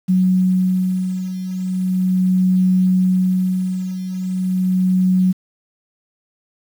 sine beating tone pair, 184.7 / 185.08 Hz, F#3 / F#3, -3 / +1 cents, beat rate 0.38 Hz, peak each -20 / -15 dBFS, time 0.08-5.33 s, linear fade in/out 20 ms, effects 7-bit

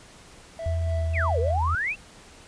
triangle tone with tremolo, 659.3 Hz, E5, in tune, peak -28 dBFS, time 0.59-1.51 s, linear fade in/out 2 ms, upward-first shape sine, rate 3.4 Hz, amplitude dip 60%
sine tone with vibrato, 82.6 Hz, E2, 4 cents sharp, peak -23 dBFS, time 0.66-1.75 s, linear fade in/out 0 ms, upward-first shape triangle, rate 1.9 Hz, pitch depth 36 cents each way
sine exponential two-way sweep, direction down then up, 2794 to 440 to 2794 Hz, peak -24 dBFS, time 1.13-1.96 s, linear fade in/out 50 ms, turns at 1.39 s
effects pink hiss -49 dBFS RMS until 2.47 s + resampled to 22050 Hz

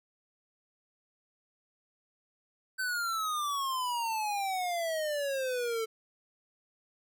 square exponential sweep, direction down, 1542 to 440 Hz, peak -31 dBFS, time 2.78-5.86 s, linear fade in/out 20 ms, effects none

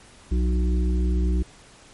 harmonic tone, 61.3 Hz, B1, 12 cents flat, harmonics 1 / 3 / 5 / 6, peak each -19 / -29 / -33 / -35 dBFS, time 0.31-1.43 s, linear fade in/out 10 ms, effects pink hiss -50 dBFS RMS until 1.93 s + MP3 48 kbps

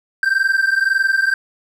triangle tone pair together, 1559.2 / 1581 Hz, G6 / G6, -10 / +14 cents, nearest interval unison, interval 24 cents, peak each -15 dBFS, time 0.23-1.34 s, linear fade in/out 2 ms, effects none

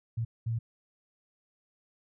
sine tone bursts at uneven times, 114.5 Hz, A#2, 31 cents flat, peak -28 dBFS, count 2, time 0.17-0.25 / 0.46-0.59 s, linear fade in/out 10 ms, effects none

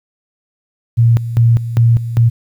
sine tone with tremolo, 116.54 Hz, A#2, in tune, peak -6 dBFS, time 0.97-2.3 s, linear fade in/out 20 ms, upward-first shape square, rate 2.5 Hz, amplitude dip 75%, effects 8-bit

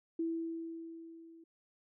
sine tone with level ramp, 329.6 Hz, E4, in tune, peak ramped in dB -31 to -54 dBFS, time 0.19-1.44 s, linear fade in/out 5 ms, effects none

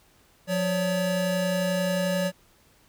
square tone pair together, 178.91 / 568 Hz, F3 / C#5, +42 / +42 cents, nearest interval octave + minor sixth, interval 2000 cents, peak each -27 dBFS, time 0.47-2.32 s, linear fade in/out 50 ms, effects pink hiss -60 dBFS RMS until 2.88 s

